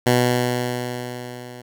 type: tone with level ramp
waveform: 10% pulse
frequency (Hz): 123.47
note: B2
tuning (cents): 0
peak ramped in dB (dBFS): -5 to -28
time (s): 0.06-1.62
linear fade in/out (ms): 10
effects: none

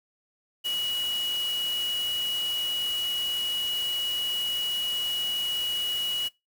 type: tone in noise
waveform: sine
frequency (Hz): 2914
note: F#7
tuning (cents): -27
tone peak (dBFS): -27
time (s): 0.64-6.29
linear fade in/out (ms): 20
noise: white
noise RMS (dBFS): -39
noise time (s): 0.64-6.29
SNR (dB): +9
effects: noise-tail reverb RT60 0.2 s tail -21 dB re dry

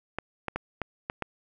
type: clicks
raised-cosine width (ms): 0.5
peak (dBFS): -15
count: 6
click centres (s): 0.186 / 0.483 / 0.56 / 0.817 / 1.099 / 1.223
effects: none

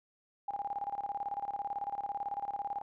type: tone with tremolo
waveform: sine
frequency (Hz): 810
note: G#5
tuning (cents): -43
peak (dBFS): -32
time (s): 0.48-2.82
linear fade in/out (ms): 5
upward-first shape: square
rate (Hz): 18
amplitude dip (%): 80
effects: none

